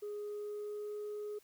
sine tone with pitch glide, 415.3 to 418.4 Hz, G#4 to G#4, 0 to +13 cents, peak -37 dBFS, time 0.02-1.39 s, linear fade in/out 10 ms, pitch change +13 cents, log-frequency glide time 0.23-0.91 s, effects tanh soft clip ceiling -37 dBFS + white hiss -67 dBFS RMS until 1.43 s

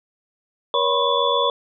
sine tone cluster, 478.2 / 564 / 989 / 1077 / 3445 Hz, A#4 / C#5 / B5 / C6 / A7, +44 / +30 / +2 / +50 / -37 cents, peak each -23 dBFS, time 0.74-1.5 s, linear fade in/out 2 ms, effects none

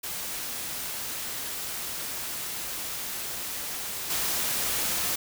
white noise with level steps, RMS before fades -34 / -28 dBFS, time 0.03-5.16 s, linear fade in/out 10 ms, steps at 4.1 s, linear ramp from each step 5 ms, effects none

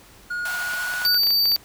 triangle tone with pitch glide, 1440 to 1465.2 Hz, F#6 to F#6, -47 to -17 cents, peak -23 dBFS, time 0.3-1.18 s, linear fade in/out 10 ms, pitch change +30 cents, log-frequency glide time 0.42-0.94 s
pink high-pass noise, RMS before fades -34 dBFS, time 0.45-1.06 s, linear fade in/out 5 ms, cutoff 640 Hz, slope 96 dB/octave
clicks, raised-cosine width 0.2 ms, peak -16 dBFS, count 11, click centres 0.736 / 0.938 / 1.018 / 1.062 / 1.145 / 1.234 / 1.27 / 1.306 / 1.456 / 1.518 / 1.564 s
square tone, 4614 Hz, D8, 31 cents flat, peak -17 dBFS, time 1.05-1.56 s, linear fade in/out 0 ms
effects pink hiss -49 dBFS RMS until 1.64 s

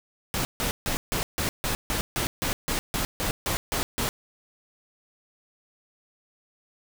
pink noise bursts, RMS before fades -27 dBFS, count 15, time 0.34-4.09 s, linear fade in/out 0 ms, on 110 ms, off 150 ms, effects none

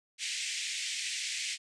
pink band-pass noise, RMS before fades -36 dBFS, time 0.18-1.58 s, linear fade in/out 50 ms, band 2000 to 8600 Hz, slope 48 dB/octave, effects none

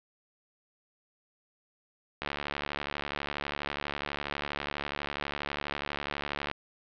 click train, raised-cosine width 0.3 ms, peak -16 dBFS, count 311, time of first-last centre 2.22-6.514 s, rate 72.2 Hz, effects low-pass 4000 Hz 12 dB/octave

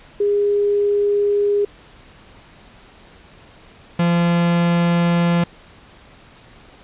sine / 45% pulse tone pair in turn, 408.7 / 171.84 Hz, G#4 / F3, -28 / -28 cents, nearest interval octave + minor third, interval 1500 cents, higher first, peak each -14 dBFS, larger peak neither, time 0.2-1.65 / 3.99-5.44 s, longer neither, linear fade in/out 5 ms, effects pink hiss -46 dBFS RMS until 6.83 s + resampled to 8000 Hz

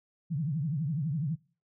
sine tone with vibrato, 150 Hz, D3, 37 cents sharp, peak -28 dBFS, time 0.3-1.36 s, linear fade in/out 20 ms, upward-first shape triangle, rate 12 Hz, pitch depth 280 cents each way, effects noise-tail reverb RT60 0.4 s tail -22 dB re dry

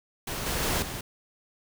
pink noise with level steps, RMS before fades -33 / -29 / -27 / -36 dBFS, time 0.27-1.01 s, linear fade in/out 5 ms, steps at 0.46 / 0.62 / 0.82 s, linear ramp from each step 5 ms, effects none

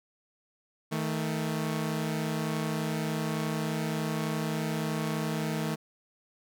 sawtooth tone pair together, 157.9 / 221.3 Hz, D#3 / A3, +26 / +10 cents, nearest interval tritone, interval 584 cents, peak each -27 / -29 dBFS, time 0.91-5.76 s, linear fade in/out 20 ms, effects none

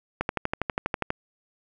click train, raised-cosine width 0.5 ms, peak -10 dBFS, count 12, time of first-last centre 0.21-1.104 s, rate 12.3 Hz, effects none

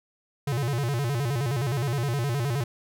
square tone with vibrato, 129.6 Hz, C3, 16 cents flat, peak -25 dBFS, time 0.47-2.64 s, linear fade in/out 5 ms, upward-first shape square, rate 9.6 Hz, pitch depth 170 cents each way, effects none

